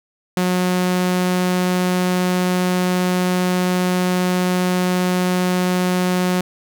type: tone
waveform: sawtooth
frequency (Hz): 181.5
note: F#3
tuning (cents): -33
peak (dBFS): -12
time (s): 0.37-6.41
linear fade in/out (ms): 2
effects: none